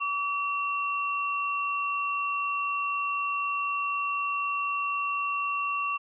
sine tone pair together, 1146 / 2726 Hz, D6 / F7, -43 / -43 cents, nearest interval octave + minor third, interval 1500 cents, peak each -28 / -31 dBFS, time 0-5.98 s, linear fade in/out 20 ms, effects none

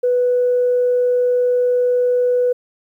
sine tone, 493.9 Hz, B4, in tune, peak -12 dBFS, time 0.03-2.53 s, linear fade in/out 10 ms, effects tanh soft clip ceiling -8 dBFS + 9-bit

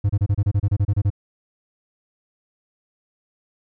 triangle tone bursts, 100.9 Hz, G#2, 49 cents flat, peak -13 dBFS, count 13, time 0.04-1.103 s, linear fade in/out 10 ms, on 55 ms, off 29 ms, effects none

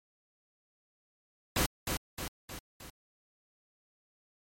pink noise with echo, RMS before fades -28 dBFS, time 1.56-1.66 s, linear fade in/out 2 ms, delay 310 ms, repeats 4, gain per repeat -5 dB, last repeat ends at 2.9 s, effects MP3 64 kbps

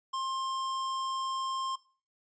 square tone, 1059 Hz, C6, 21 cents sharp, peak -32 dBFS, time 0.13-1.76 s, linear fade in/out 10 ms, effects noise-tail reverb RT60 0.4 s tail -19 dB re dry + resampled to 16000 Hz

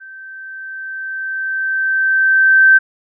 sine tone with level ramp, 1553 Hz, G6, 17 cents flat, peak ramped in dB -33 to -4 dBFS, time 0-2.79 s, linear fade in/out 20 ms, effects none

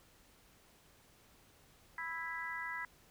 harmonic tone, 329.6 Hz, E4, in tune, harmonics 3 / 4 / 5 / 6, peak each -45 / -48 / -44 / -42 dBFS, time 1.98-2.85 s, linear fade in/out 2 ms, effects pink hiss -65 dBFS RMS until 3.1 s

